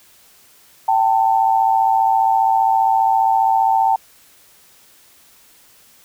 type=tone pair together; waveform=sine; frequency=777 / 892 Hz; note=G5 / A5; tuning=-16 / +23 cents; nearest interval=major second; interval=239 cents; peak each=-15 dBFS; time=0.88-3.96 s; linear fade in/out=5 ms; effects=white hiss -50 dBFS RMS until 6.04 s